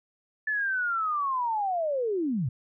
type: linear sweep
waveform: sine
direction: down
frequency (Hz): 1750 to 109.3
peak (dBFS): -25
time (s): 0.47-2.49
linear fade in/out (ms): 5
effects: none